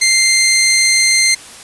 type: tone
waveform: 15% pulse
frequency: 2091 Hz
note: C7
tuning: 2 cents flat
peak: -3 dBFS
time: 0.01-1.35 s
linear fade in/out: 10 ms
effects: white hiss -35 dBFS RMS until 1.63 s + resampled to 24000 Hz